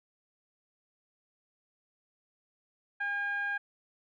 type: tone with low-pass filter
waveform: 15% pulse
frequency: 810 Hz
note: G#5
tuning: 43 cents flat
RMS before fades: -33 dBFS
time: 3-3.58 s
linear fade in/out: 10 ms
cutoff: 1700 Hz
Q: 4.6
effects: none